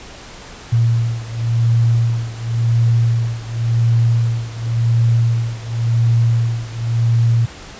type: beating tone pair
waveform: sine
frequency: 115.7 / 116.62 Hz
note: A#2 / A#2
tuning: -13 / +1 cents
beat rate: 0.92 Hz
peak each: -15 / -17 dBFS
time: 0.72-7.46 s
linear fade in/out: 10 ms
effects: pink hiss -36 dBFS RMS until 7.79 s + resampled to 16000 Hz